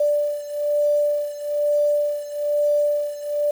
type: beating tone pair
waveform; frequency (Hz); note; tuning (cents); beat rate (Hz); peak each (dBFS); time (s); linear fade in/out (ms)
sine; 587.3 / 588.4; D5 / D5; 0 / +3; 1.1; -20 / -23; 0-3.51; 5
effects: 7-bit